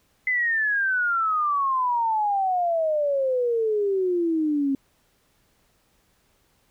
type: exponential sweep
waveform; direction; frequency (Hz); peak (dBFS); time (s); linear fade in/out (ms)
sine; down; 2045 to 268.8; -20; 0.27-4.75; 2
effects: pink hiss -65 dBFS RMS until 6.7 s